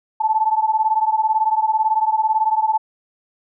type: beating tone pair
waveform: sine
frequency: 868 / 886 Hz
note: A5 / A5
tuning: -24 / +12 cents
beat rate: 18 Hz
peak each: -17 / -19 dBFS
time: 0.2-2.78 s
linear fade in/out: 10 ms
effects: none